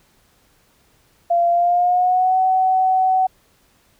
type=tone with pitch glide; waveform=sine; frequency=689 to 751.4 Hz; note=F5 to F#5; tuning=-24 to +26 cents; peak=-13 dBFS; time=1.3-3.27 s; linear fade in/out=10 ms; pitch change=+150 cents; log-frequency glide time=1.5-2.38 s; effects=pink hiss -58 dBFS RMS until 3.99 s